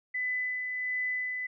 sine tone with tremolo, 2003 Hz, B6, 24 cents sharp, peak -28 dBFS, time 0.14-1.47 s, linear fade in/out 10 ms, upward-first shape sine, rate 1.4 Hz, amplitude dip 35%, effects none

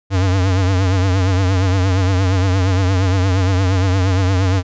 square tone with vibrato, 93.8 Hz, F#2, 24 cents sharp, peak -13 dBFS, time 0.1-4.63 s, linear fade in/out 50 ms, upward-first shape triangle, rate 8.6 Hz, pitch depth 95 cents each way, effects resampled to 16000 Hz

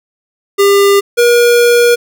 square tone pair in turn, 400.1 / 478.1 Hz, G4 / A#4, +35 / +44 cents, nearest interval minor third, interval 309 cents, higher second, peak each -6 dBFS, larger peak neither, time 0.58-1.01 / 1.17-1.96 s, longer second, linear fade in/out 20 ms, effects none

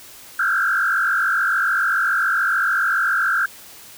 sine tone with frequency modulation, 1480 Hz, F#6, in tune, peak -16 dBFS, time 0.39-3.46 s, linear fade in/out 5 ms, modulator 47 Hz, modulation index 3.1, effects white hiss -42 dBFS RMS until 3.97 s

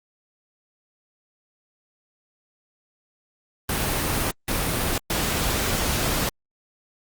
pink noise bursts at uneven times, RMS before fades -24 dBFS, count 3, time 3.69-4.31 / 4.48-4.98 / 5.1-6.29 s, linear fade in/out 2 ms, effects Opus 32 kbps

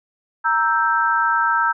sine chord, E diminished, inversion second, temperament equal, 932.3 / 1318.5 / 1568 Hz, Bb5 / E6 / G6, 0 / 0 / 0 cents, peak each -20 / -19 / -20 dBFS, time 0.44-1.73 s, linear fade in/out 20 ms, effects none

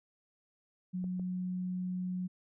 sine tone, 182.4 Hz, F#3, 24 cents flat, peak -33 dBFS, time 0.93-2.28 s, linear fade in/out 20 ms
clicks, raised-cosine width 2 ms, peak -35 dBFS, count 2, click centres 1.042 / 1.196 s
effects none

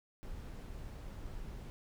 brown noise, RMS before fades -45 dBFS, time 0.23-1.7 s, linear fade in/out 0 ms, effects none

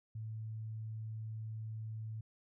sine tone, 110 Hz, A2, in tune, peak -40 dBFS, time 0.15-2.21 s, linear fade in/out 5 ms, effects none

